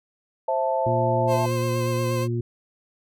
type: chord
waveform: sine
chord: A minor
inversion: first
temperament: just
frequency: 528 / 660 / 880 Hz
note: C5 / E5 / A5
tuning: +16 / +2 / 0 cents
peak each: -25 dBFS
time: 0.48-1.46 s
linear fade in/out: 5 ms
type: harmonic tone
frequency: 118.2 Hz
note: A#2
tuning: 24 cents sharp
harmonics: 1 / 2 / 3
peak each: -24 / -32 / -29 dBFS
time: 0.86-2.41 s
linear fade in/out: 5 ms
type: tone with vibrato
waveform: 30% pulse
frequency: 523.3 Hz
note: C5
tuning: in tune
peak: -24 dBFS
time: 1.27-2.28 s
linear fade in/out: 50 ms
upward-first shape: sine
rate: 8.4 Hz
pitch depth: 29 cents each way
effects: none